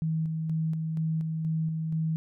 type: tone with tremolo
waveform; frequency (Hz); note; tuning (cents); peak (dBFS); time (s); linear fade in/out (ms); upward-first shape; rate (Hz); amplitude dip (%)
sine; 159.9; D#3; +48; -25; 0.02-2.16; 0; square; 2.1; 30
effects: none